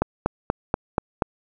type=click train; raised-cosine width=1 ms; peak=-5 dBFS; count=6; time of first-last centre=0.02-1.222 s; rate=4.16 Hz; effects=none